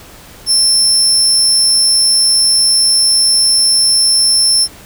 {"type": "tone", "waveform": "30% pulse", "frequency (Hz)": 5350, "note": "E8", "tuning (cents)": 25, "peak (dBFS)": -4, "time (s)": [0.46, 4.68], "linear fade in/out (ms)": 50, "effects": ["pink hiss -37 dBFS RMS until 4.85 s"]}